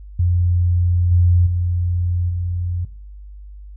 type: tone with level steps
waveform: sine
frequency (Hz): 88.1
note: F2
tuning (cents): +16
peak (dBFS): -13 / -10 / -16 / -19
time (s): 0.19-2.85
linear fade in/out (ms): 5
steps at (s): 1.11 / 1.46 / 2.29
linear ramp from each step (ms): 10
effects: noise-tail reverb RT60 0.5 s tail -18 dB re dry + added 50 Hz sine -34 dBFS peak until 3.76 s